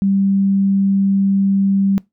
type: tone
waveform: sine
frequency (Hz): 196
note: G3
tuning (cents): 0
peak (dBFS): -12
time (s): 0.02-1.98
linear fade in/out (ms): 0
effects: noise-tail reverb RT60 0.2 s tail -23 dB re dry